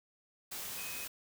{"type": "tone in noise", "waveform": "sine", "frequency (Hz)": 2522, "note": "D#7", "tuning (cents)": 23, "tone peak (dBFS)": -46, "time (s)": [0.77, 1.05], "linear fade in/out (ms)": 10, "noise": "white", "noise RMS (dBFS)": -42, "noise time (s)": [0.51, 1.08], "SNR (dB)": -7, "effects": []}